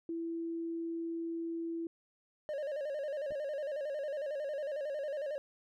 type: tone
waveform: sine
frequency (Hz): 332.6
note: E4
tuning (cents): +16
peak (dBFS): -35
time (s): 0.09-1.87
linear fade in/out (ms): 2
type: tone with vibrato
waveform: triangle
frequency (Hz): 578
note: D5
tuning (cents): -28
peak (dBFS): -33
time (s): 2.49-5.38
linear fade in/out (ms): 0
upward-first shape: square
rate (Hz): 11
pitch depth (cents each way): 85
type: clicks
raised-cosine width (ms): 2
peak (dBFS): -39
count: 2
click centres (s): 3.307 / 3.321
effects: none